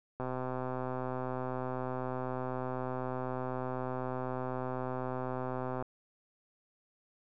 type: click train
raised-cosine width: 1 ms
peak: -23 dBFS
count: 721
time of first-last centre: 0.2-5.825 s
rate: 128 Hz
effects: none